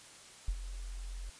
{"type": "tone with ADSR envelope", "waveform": "sine", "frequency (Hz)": 44, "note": "F1", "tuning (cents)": 14, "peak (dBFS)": -27, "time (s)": [0.48, 1.3], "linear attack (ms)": 5, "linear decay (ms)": 60, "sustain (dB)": -12, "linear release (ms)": 8, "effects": ["white hiss -54 dBFS RMS until 1.39 s", "resampled to 22050 Hz"]}